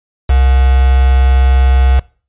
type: tone with quantisation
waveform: sine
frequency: 65.41 Hz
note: C2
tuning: in tune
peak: -6 dBFS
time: 0.29-2 s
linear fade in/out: 10 ms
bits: 3
effects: noise-tail reverb RT60 0.4 s tail -23 dB re dry + resampled to 8000 Hz